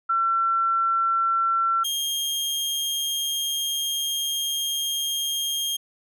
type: tone pair in turn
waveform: sine / sawtooth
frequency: 1350 / 3224 Hz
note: E6 / G7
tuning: +41 / +48 cents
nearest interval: octave + minor third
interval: 1507 cents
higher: second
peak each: -19 / -21 dBFS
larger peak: first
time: 0.09-1.84 / 1.84-5.77 s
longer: second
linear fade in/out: 10 ms
effects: none